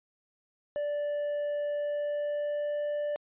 triangle tone with pitch glide, 585 to 588.7 Hz, D5 to D5, -7 to +4 cents, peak -27 dBFS, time 0.76-3.16 s, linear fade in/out 0 ms, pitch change +11 cents, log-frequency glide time 1.73-2.85 s, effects resampled to 8000 Hz

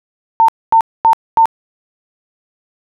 sine tone bursts, 903 Hz, A5, 45 cents sharp, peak -5 dBFS, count 4, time 0.4-1.456 s, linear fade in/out 0 ms, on 84 ms, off 240 ms, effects none

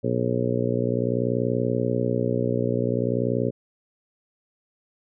harmonic tone, 60.5 Hz, B1, 35 cents flat, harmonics 2 / 3 / 4 / 5 / 6 / 7 / 8 / 9, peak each -27 / -31 / -28 / -32 / -32 / -28 / -31 / -30 dBFS, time 0.03-3.51 s, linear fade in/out 20 ms, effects none

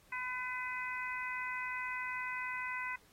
harmonic tone, 504 Hz, B4, 35 cents sharp, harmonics 2 / 3 / 4 / 5, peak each -42 / -43 / -40 / -44 dBFS, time 0.12-2.96 s, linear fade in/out 5 ms, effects pink hiss -66 dBFS RMS until 3.12 s + AAC 48 kbps

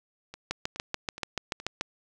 two click trains, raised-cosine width 0.2 ms, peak -12 / -24 dBFS, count 10 / 4, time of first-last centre 0.51-1.811 / 0.34-1.601 s, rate 6.92 / 2.38 Hz, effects none

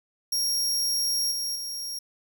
sawtooth tone with level steps, 5588 Hz, F8, in tune, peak -21 / -25 / -29 dBFS, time 0.32-1.99 s, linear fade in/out 5 ms, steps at 1.31 / 1.55 s, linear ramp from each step 10 ms, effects 10-bit

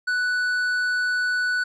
sine tone with tanh clipping, 1484 Hz, F#6, 5 cents sharp, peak -22 dBFS, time 0.07-1.64 s, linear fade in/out 10 ms, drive 8 dB, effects none

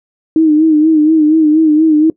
sine tone with vibrato, 311.1 Hz, D#4, in tune, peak -5 dBFS, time 0.36-2.1 s, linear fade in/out 2 ms, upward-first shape sine, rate 4.2 Hz, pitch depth 62 cents each way, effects noise-tail reverb RT60 0.1 s tail -20 dB re dry

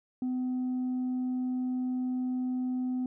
sine tone with tanh clipping, 253.4 Hz, B3, 45 cents sharp, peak -29 dBFS, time 0.22-3.06 s, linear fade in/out 2 ms, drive 1 dB, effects none

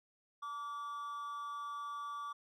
triangle tone with amplitude modulation, 1155 Hz, D6, 29 cents flat, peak -36 dBFS, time 0.42-2.33 s, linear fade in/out 10 ms, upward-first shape sine, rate 259 Hz, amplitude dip 50%, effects none

